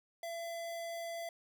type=tone; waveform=square; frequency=674 Hz; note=E5; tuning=38 cents sharp; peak=-40 dBFS; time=0.23-1.29 s; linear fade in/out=2 ms; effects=none